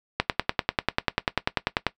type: click train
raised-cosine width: 0.3 ms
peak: -4 dBFS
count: 18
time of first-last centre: 0.2-1.867 s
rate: 10.2 Hz
effects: noise-tail reverb RT60 0.1 s tail -17 dB re dry